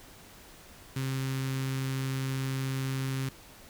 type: tone with notch filter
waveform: sawtooth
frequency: 133.1 Hz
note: C3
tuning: 30 cents sharp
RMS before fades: -32 dBFS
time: 0.96-3.29 s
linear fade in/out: 5 ms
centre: 650 Hz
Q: 0.63
effects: pink hiss -52 dBFS RMS until 3.69 s